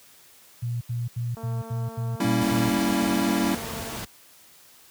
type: tone bursts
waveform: sine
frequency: 119.4 Hz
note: A#2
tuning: 42 cents sharp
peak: -25 dBFS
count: 8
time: 0.62-2.7 s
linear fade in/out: 10 ms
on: 190 ms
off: 80 ms
type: click train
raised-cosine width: 1 ms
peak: -28 dBFS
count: 588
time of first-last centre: 1.37-3.967 s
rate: 226 Hz
type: chord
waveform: square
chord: G diminished seventh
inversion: none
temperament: equal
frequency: 196 / 233.1 / 277.2 / 329.6 Hz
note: G3 / Bb3 / Db4 / Fb4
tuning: 0 / 0 / 0 / 0 cents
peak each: -28 dBFS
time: 2.2-3.55 s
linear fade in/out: 5 ms
type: noise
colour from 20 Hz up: pink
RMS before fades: -34 dBFS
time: 2.41-4.05 s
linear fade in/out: 5 ms
effects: white hiss -53 dBFS RMS until 4.9 s + high-pass 60 Hz 12 dB/octave